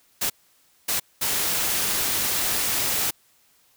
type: noise bursts at uneven times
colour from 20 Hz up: white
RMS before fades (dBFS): -24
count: 3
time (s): 0.21-0.3 / 0.88-1 / 1.21-3.11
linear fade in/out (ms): 10
effects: white hiss -61 dBFS RMS until 3.76 s